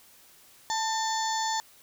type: harmonic tone with a mistuned harmonic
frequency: 883 Hz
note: A5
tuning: 6 cents sharp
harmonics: 1 / 2 / 4 / 5 / 6 / 7 / 8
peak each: -28 / -36 / -38 / -37 / -41 / -40 / -37 dBFS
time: 0.7-1.6 s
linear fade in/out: 0 ms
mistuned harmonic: 2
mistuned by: +30 cents
effects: white hiss -56 dBFS RMS until 1.82 s